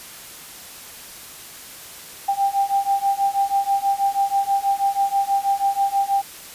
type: beating tone pair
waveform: sine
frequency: 789 / 795.2 Hz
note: G5 / G5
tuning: +11 / +25 cents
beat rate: 6.2 Hz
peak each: -21 / -20 dBFS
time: 2.28-6.22 s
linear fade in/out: 10 ms
effects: white hiss -39 dBFS RMS until 6.54 s + resampled to 32000 Hz